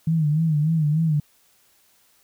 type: tone with vibrato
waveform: sine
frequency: 155.7 Hz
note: D#3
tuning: 2 cents sharp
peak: -17 dBFS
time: 0.07-1.2 s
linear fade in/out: 5 ms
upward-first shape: sine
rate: 3.4 Hz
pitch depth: 94 cents each way
effects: white hiss -60 dBFS RMS until 2.23 s